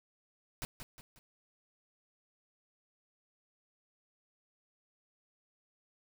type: noise with echo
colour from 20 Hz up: pink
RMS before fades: -39 dBFS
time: 0.62-0.65 s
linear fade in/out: 0 ms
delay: 180 ms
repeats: 3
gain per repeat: -7 dB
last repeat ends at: 1.19 s
effects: none